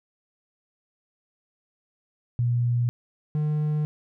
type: tone pair in turn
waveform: sine / triangle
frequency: 120.5 / 151.3 Hz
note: B2 / D#3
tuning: -42 / -48 cents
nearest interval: major third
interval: 394 cents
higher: second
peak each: -20 dBFS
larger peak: neither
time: 2.39-2.89 / 3.35-3.85 s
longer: neither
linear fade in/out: 0 ms
effects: none